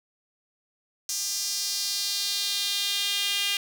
sawtooth tone with high-pass filter sweep, 402.1 Hz, G4, 44 cents sharp, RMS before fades -28 dBFS, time 1.09-3.57 s, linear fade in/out 2 ms, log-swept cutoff 5900 to 2900 Hz, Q 2.9, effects 8-bit

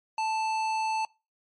sine tone with tanh clipping, 880 Hz, A5, in tune, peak -28 dBFS, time 0.18-1.05 s, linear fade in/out 2 ms, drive 16 dB, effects noise-tail reverb RT60 0.3 s tail -25 dB re dry + MP3 48 kbps

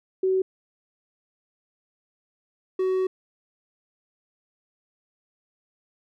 sine / triangle tone pair in turn, 377.3 / 374.7 Hz, F#4 / F#4, +34 / +22 cents, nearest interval unison, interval 12 cents, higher first, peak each -19 dBFS, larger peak neither, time 0.23-0.42 / 2.79-3.07 s, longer second, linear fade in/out 5 ms, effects none

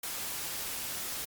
white noise, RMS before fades -37 dBFS, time 0.03-1.25 s, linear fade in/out 5 ms, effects Opus 48 kbps

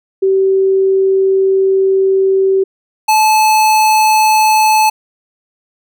sine / square tone pair in turn, 384.7 / 866.1 Hz, G4 / A5, -33 / -28 cents, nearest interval octave + major second, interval 1405 cents, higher second, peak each -8 dBFS, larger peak neither, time 0.22-2.64 / 3.08-4.9 s, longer first, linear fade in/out 10 ms, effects none

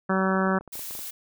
harmonic tone, 190 Hz, F#3, 46 cents sharp, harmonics 1 / 2 / 3 / 4 / 5 / 6 / 7 / 8 / 9, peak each -24 / -29 / -30 / -33 / -33 / -32 / -31 / -32 / -35 dBFS, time 0.09-0.59 s, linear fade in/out 10 ms
clicks, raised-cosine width 1 ms, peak -30 dBFS, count 10, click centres 0.346 / 0.475 / 0.548 / 0.61 / 0.677 / 0.755 / 0.793 / 0.909 / 0.952 / 0.992 s
blue noise, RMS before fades -36 dBFS, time 0.72-1.11 s, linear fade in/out 10 ms
effects none

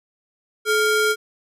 square ring-modulated tone, 914 Hz, A#5, 34 cents flat, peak -14 dBFS, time 0.65-1.16 s, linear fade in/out 50 ms, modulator 486 Hz, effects resampled to 32000 Hz

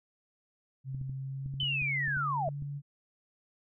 sine tone with pitch glide, 133.1 to 142.65 Hz, C3 to C#3, +30 to +50 cents, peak -35 dBFS, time 0.84-2.82 s, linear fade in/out 50 ms, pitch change +120 cents, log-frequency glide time 1.07-2.33 s
clicks, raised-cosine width 5 ms, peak -32 dBFS, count 11, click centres 0.947 / 1.014 / 1.096 / 1.461 / 1.54 / 1.631 / 1.821 / 2.08 / 2.17 / 2.478 / 2.623 s
sine linear sweep, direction down, 3077 to 610 Hz, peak -29 dBFS, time 1.6-2.49 s, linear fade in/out 2 ms
effects none

